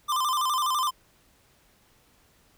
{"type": "tone with vibrato", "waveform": "square", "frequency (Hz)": 1108.7, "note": "C#6", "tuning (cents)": 0, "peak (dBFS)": -24, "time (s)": [0.08, 0.91], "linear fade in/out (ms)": 20, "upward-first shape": "square", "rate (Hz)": 12, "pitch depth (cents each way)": 120, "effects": ["pink hiss -62 dBFS RMS until 2.57 s"]}